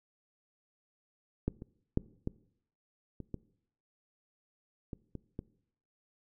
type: clicks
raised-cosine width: 3 ms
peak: -17 / -30 / -14 / -20 / -29 / -24 / -27 / -28 / -25 dBFS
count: 9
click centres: 1.48 / 1.621 / 1.974 / 2.274 / 3.203 / 3.343 / 4.932 / 5.153 / 5.391 s
effects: noise-tail reverb RT60 0.7 s tail -21 dB re dry